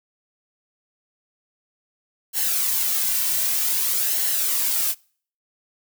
blue noise with flanger, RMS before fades -22 dBFS, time 2.33-4.95 s, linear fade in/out 50 ms, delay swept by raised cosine 0.82 to 2.42 ms, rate 0.53 Hz, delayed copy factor -0.5, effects noise-tail reverb RT60 0.5 s tail -26 dB re dry

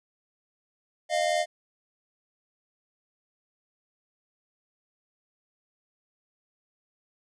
square tone pair together, 615.5 / 698.5 Hz, D#5 / F5, -19 / 0 cents, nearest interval major second, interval 219 cents, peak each -27 dBFS, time 1.09-1.46 s, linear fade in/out 50 ms, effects resampled to 22050 Hz

